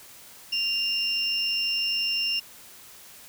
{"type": "tone pair together", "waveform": "sine", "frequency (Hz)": [2794, 5354], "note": ["F7", "E8"], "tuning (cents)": [0, 26], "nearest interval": "major seventh", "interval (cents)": 1126, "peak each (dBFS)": [-25, -27], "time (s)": [0.52, 2.4], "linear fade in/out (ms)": 10, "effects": ["tanh soft clip ceiling -16 dBFS", "white hiss -48 dBFS RMS until 3.28 s"]}